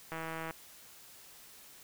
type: click train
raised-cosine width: 0.5 ms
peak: -25 dBFS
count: 64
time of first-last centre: 0.12-0.509 s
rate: 162 Hz
effects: white hiss -55 dBFS RMS until 1.83 s